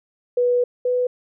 sine tone pair in turn, 490 / 496.8 Hz, B4 / B4, -14 / +10 cents, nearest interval unison, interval 24 cents, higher second, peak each -15 / -17 dBFS, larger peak first, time 0.37-0.64 / 0.85-1.07 s, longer first, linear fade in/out 5 ms, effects none

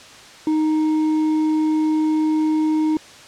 sine tone with hard clipping, 310.9 Hz, D#4, 1 cent flat, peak -17 dBFS, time 0.47-2.97 s, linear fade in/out 2 ms, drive 4 dB, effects white hiss -42 dBFS RMS until 3.27 s + low-pass 6000 Hz 12 dB/octave

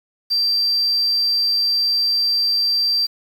triangle tone, 4699 Hz, D8, in tune, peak -13 dBFS, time 0.3-3.07 s, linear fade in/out 20 ms, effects tanh soft clip ceiling -12 dBFS + 7-bit

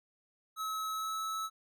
square tone with pitch glide, 1290 to 1300.5 Hz, E6 to E6, -38 to -24 cents, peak -35 dBFS, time 0.56-1.5 s, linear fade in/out 50 ms, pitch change +14 cents, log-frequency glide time 0.91-1.14 s, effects none

